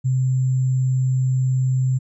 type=tone with sample-and-hold; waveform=sine; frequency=129.9 Hz; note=C3; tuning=12 cents flat; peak=-16 dBFS; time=0.04-1.99 s; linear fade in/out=20 ms; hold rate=7350 Hz; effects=resampled to 22050 Hz